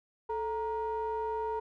triangle ring-modulated tone, 248.8 Hz, B3, 13 cents sharp, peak -26 dBFS, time 0.29-1.6 s, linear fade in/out 10 ms, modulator 686 Hz, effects none

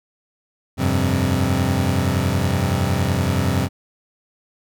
25% pulse chord, F suspended second, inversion none, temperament equal, 87.31 / 98 / 130.81 Hz, F2 / G2 / C3, 0 / 0 / 0 cents, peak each -18 dBFS, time 0.77-3.69 s, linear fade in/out 50 ms, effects none

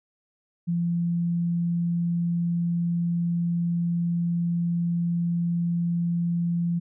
sine tone, 171.3 Hz, F3, 33 cents flat, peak -22 dBFS, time 0.67-6.8 s, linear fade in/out 20 ms, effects none

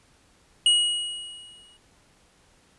square tone with exponential decay, 2900 Hz, F#7, 35 cents flat, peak -15 dBFS, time 0.66-1.77 s, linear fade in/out 2 ms, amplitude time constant 240 ms, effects pink hiss -60 dBFS RMS until 2.78 s + resampled to 24000 Hz

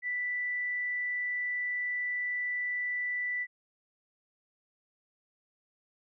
sine tone, 1975.5 Hz, B6, in tune, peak -30 dBFS, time 0.02-3.47 s, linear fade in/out 50 ms, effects none

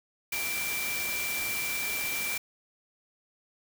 sine tone in noise, 2349 Hz, D7, in tune, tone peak -32 dBFS, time 0.32-2.38 s, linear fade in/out 5 ms, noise white, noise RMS -34 dBFS, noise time 0.32-2.38 s, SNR -1 dB, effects none

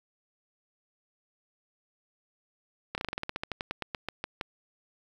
slowing click train, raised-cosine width 0.3 ms, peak -16 dBFS, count 19, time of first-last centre 2.95-4.411 s, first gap 29 ms, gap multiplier 1.11, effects 8-bit

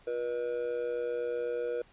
triangle tone with amplitude modulation, 482.1 Hz, B4, 42 cents flat, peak -25 dBFS, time 0.07-1.82 s, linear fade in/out 5 ms, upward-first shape sine, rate 128 Hz, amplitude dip 75%, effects pink hiss -61 dBFS RMS until 1.92 s + resampled to 8000 Hz

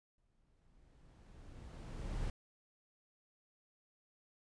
brown noise with exponential growth, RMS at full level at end -38 dBFS, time 0.18-2.3 s, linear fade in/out 2 ms, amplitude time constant 460 ms, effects resampled to 22050 Hz

